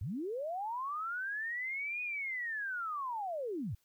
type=linear two-way sweep; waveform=sine; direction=up then down; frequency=76 to 2489 to 76 Hz; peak=-35 dBFS; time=0.01-3.75 s; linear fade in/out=5 ms; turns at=2.02 s; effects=white hiss -75 dBFS RMS until 3.84 s